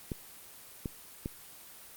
clicks, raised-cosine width 3 ms, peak -21 dBFS, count 3, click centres 0.118 / 0.858 / 1.259 s, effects white hiss -51 dBFS RMS until 1.96 s + Opus 24 kbps

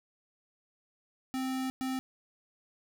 square tone bursts at uneven times, 261.1 Hz, C4, 3 cents flat, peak -32 dBFS, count 2, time 1.34-1.7 / 1.81-1.99 s, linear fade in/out 0 ms, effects 12-bit

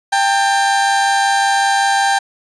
30% pulse tone pair together, 792.7 / 898 Hz, G5 / A5, +19 / +35 cents, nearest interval major second, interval 216 cents, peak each -10 / -18 dBFS, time 0.12-2.19 s, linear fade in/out 10 ms, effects resampled to 22050 Hz

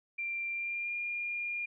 sine tone with pitch glide, 2369 to 2412 Hz, D7 to D7, +14 to +46 cents, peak -33 dBFS, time 0.18-1.66 s, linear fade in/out 10 ms, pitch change +32 cents, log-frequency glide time 0.5-0.94 s, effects none

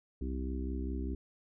harmonic tone, 65 Hz, C2, 11 cents flat, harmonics 1 / 3 / 4 / 5 / 6, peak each -35 / -44 / -41 / -44 / -46 dBFS, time 0.21-1.15 s, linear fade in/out 5 ms, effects none

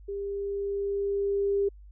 sine tone with level ramp, 399.9 Hz, G4, 35 cents sharp, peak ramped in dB -31 to -22 dBFS, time 0.08-1.69 s, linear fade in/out 10 ms, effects added 50 Hz sine -46 dBFS peak until 1.91 s

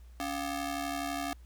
sawtooth ring-modulated tone, 490 Hz, B4, 14 cents flat, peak -26 dBFS, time 0.2-1.33 s, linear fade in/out 0 ms, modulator 209 Hz, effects added 60 Hz sine -49 dBFS peak until 1.45 s + pink hiss -67 dBFS RMS until 1.45 s

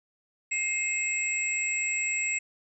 sine tone cluster, 2124 / 2593 / 7680 Hz, C7 / E7 / B8, +25 / -29 / -49 cents, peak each -30 / -31 / -31 dBFS, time 0.51-2.39 s, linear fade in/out 10 ms, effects none

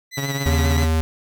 20% pulse tone with vibrato, 1975.5 Hz, B6, in tune, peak -23 dBFS, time 0.11-0.88 s, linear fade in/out 50 ms, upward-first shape sine, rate 7.5 Hz, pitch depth 40 cents each way
sawtooth tone with tremolo, 138.59 Hz, C#3, in tune, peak -17 dBFS, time 0.17-0.85 s, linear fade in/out 10 ms, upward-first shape sine, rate 17 Hz, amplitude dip 55%
square tone, 80 Hz, D#2, 49 cents sharp, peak -17 dBFS, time 0.46-1.01 s, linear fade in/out 0 ms
effects none

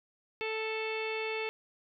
harmonic tone, 440 Hz, A4, in tune, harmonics 1 / 2 / 3 / 4 / 5 / 6 / 7 / 8 / 10, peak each -35 / -42 / -47 / -48 / -40 / -39 / -51 / -48 / -52 dBFS, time 0.41-1.49 s, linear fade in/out 0 ms, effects none

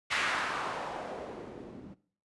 blue noise with low-pass filter sweep, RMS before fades -36 dBFS, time 0.1-1.95 s, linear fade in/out 20 ms, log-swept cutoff 2100 to 210 Hz, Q 1.4, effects noise-tail reverb RT60 0.5 s tail -19 dB re dry + resampled to 24000 Hz

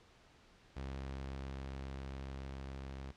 sawtooth tone with level ramp, 67.2 Hz, C2, 47 cents sharp, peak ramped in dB -37 to -40 dBFS, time 0.76-3.12 s, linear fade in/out 10 ms, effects pink hiss -64 dBFS RMS until 3.16 s + low-pass 5000 Hz 12 dB/octave

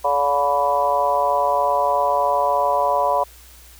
harmonic tone with a mistuned harmonic, 143.1 Hz, D3, 45 cents flat, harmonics 3 / 4 / 5 / 6 / 7 / 8, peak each -30 / -21 / -22 / -31 / -19 / -31 dBFS, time 0.04-3.24 s, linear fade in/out 10 ms, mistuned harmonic 7, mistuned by -22 cents, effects added 60 Hz sine -46 dBFS peak until 3.79 s + white hiss -47 dBFS RMS until 3.79 s

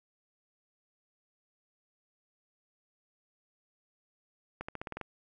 accelerating click train, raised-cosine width 0.5 ms, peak -23 dBFS, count 8, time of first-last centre 4.61-5.013 s, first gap 75 ms, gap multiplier 0.91, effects none

